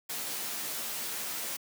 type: noise with comb filter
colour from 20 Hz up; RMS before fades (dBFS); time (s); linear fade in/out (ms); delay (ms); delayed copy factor
white; -36; 0.09-1.57; 10; 13; +0.55
effects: high-pass 150 Hz 12 dB/octave